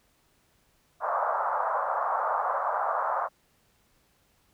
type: band-pass noise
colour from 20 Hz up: white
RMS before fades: -28 dBFS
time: 1-3.29 s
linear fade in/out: 50 ms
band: 570 to 1300 Hz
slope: 48 dB/octave
effects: pink hiss -67 dBFS RMS until 4.53 s